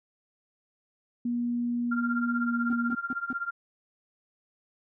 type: tone with pitch glide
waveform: sine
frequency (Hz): 239.8 to 237.7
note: A#3 to A#3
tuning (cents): +49 to +34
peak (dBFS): -26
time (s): 1.25-2.95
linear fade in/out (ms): 5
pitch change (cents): -15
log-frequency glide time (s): 2.39-2.52
type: tone with tremolo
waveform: sine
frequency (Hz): 1390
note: F6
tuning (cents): -9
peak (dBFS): -26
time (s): 1.91-3.51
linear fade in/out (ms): 10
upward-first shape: triangle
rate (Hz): 16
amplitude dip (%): 95
type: tone bursts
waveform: triangle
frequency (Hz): 255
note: C4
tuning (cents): -44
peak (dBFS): -29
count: 4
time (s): 2.7-3.33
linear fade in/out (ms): 2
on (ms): 30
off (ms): 170
effects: none